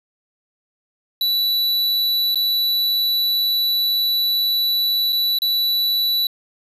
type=tone with dropouts; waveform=square; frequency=3951 Hz; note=B7; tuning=in tune; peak=-17 dBFS; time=1.21-6.27 s; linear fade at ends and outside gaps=2 ms; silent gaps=2.346-2.356 / 5.124-5.128 / 5.387-5.419 s; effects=resampled to 32000 Hz + 8-bit